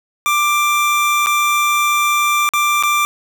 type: tone with dropouts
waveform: 25% pulse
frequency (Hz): 1181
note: D6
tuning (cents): +9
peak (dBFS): -9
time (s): 0.26-3.05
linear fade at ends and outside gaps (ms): 0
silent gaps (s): 1.261-1.269 / 2.49-2.536 / 2.826-2.835
effects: 7-bit